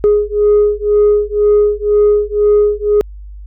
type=beating tone pair; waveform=sine; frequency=415.3 / 417.3 Hz; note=G#4 / G#4; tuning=0 / +8 cents; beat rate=2 Hz; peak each=-10 dBFS; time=0.04-3.01 s; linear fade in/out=0 ms; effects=tanh soft clip ceiling -4 dBFS + added 50 Hz sine -28 dBFS peak until 3.46 s